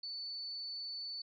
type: tone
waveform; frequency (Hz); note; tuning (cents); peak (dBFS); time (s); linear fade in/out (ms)
sine; 4488; C#8; +21; -40; 0.03-1.22; 5
effects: none